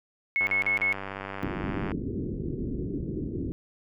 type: tone bursts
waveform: sine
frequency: 2189 Hz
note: C#7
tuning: 22 cents flat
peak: -22 dBFS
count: 4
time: 0.36-0.926 s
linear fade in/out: 0 ms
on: 110 ms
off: 42 ms
type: click train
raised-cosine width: 0.5 ms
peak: -20 dBFS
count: 148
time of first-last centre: 0.41-1.918 s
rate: 97.5 Hz
type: low-pass noise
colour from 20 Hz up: white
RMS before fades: -32 dBFS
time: 1.43-3.52 s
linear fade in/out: 0 ms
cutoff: 390 Hz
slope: 48 dB/octave
effects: none

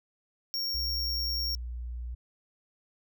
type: tone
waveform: square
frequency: 5530 Hz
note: F8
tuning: 18 cents flat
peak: -30 dBFS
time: 0.54-1.55 s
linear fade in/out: 0 ms
type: tone with pitch glide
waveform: sine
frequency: 61.74 to 60.09 Hz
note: B1 to B1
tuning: 0 to -47 cents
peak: -34 dBFS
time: 0.74-2.15 s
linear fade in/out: 10 ms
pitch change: -47 cents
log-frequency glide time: 0.95-1.19 s
effects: none

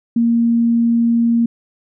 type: tone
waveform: sine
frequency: 233.1 Hz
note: A#3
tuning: in tune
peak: -11 dBFS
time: 0.16-1.46 s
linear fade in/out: 5 ms
effects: none

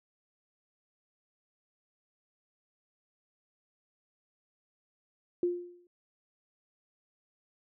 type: tone with exponential decay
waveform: sine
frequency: 352.1 Hz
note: F4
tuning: 14 cents sharp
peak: -23 dBFS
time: 5.43-5.87 s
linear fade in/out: 2 ms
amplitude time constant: 94 ms
effects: none

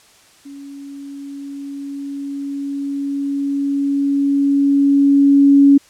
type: tone with level ramp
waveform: sine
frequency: 280 Hz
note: C#4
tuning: 18 cents sharp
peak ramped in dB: -32 to -5 dBFS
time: 0.45-5.78 s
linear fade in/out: 10 ms
effects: white hiss -49 dBFS RMS until 5.89 s + low-pass 9000 Hz 12 dB/octave

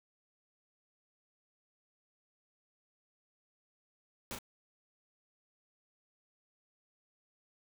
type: noise with echo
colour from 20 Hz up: pink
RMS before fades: -41 dBFS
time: 4.31-4.35 s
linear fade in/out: 0 ms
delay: 37 ms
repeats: 1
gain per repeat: -5 dB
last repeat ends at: 4.387 s
effects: none

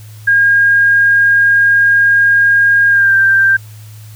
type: tone with pitch glide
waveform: sine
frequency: 1622 to 1577.6 Hz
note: G#6 to G6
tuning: -41 to +11 cents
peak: -6 dBFS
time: 0.27-3.57 s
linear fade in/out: 10 ms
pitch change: -48 cents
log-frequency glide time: 2.89-3.15 s
effects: added 107 Hz sine -31 dBFS peak until 4.15 s + white hiss -43 dBFS RMS until 4.15 s

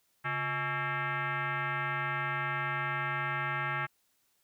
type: tone with frequency modulation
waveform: sine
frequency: 138.59 Hz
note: C#3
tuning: in tune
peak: -30 dBFS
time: 0.24-3.87 s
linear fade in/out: 20 ms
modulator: 492 Hz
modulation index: 4.2
effects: white hiss -73 dBFS RMS until 4.43 s

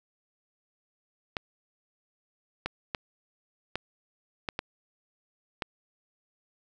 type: clicks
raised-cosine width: 0.3 ms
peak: -14 dBFS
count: 7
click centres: 1.368 / 2.66 / 2.948 / 3.756 / 4.488 / 4.591 / 5.622 s
effects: none

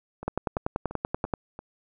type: two click trains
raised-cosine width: 1 ms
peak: -24 / -12 dBFS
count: 5 / 12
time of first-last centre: 0.23-1.591 / 0.28-1.338 s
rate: 2.94 / 10.4 Hz
effects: none

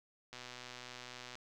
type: click train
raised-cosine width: 0.2 ms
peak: -30 dBFS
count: 128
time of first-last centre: 0.33-1.354 s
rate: 124 Hz
effects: none

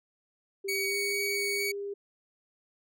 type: tone with pitch glide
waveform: sine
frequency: 392 to 402.1 Hz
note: G4 to G4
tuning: 0 to +44 cents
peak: -33 dBFS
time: 0.64-1.94 s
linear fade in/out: 10 ms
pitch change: +44 cents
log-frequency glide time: 0.87-0.96 s
type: tone with vibrato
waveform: sawtooth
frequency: 2246 Hz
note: C#7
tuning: 22 cents sharp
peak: -26 dBFS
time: 0.68-1.72 s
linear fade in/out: 10 ms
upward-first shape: sine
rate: 2.2 Hz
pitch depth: 8 cents each way
effects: none

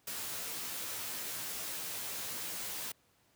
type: noise with comb filter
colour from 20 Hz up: white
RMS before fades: -40 dBFS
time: 0.07-2.92 s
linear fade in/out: 5 ms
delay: 14 ms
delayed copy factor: -0.75
effects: pink hiss -70 dBFS RMS until 3.35 s + high-pass 80 Hz 12 dB/octave

